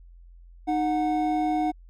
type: tone pair together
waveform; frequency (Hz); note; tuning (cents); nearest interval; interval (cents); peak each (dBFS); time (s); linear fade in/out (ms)
triangle; 308.2 / 733; D#4 / F#5; -16 / -16; octave + minor third; 1500; -23; 0.67-1.72; 20
effects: added 43 Hz sine -46 dBFS peak until 1.89 s